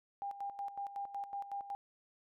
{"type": "tone with tremolo", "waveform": "sine", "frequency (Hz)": 801, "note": "G5", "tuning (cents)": 37, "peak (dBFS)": -37, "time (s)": [0.22, 1.75], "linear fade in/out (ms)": 0, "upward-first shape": "square", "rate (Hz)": 5.4, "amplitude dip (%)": 70, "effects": []}